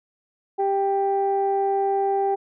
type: tone pair together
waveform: sine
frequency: 393.8 / 787.6 Hz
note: G4 / G5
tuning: +8 / +8 cents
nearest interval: octave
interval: 1200 cents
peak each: -21 dBFS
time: 0.58-2.36 s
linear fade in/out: 20 ms
effects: tanh soft clip ceiling -13 dBFS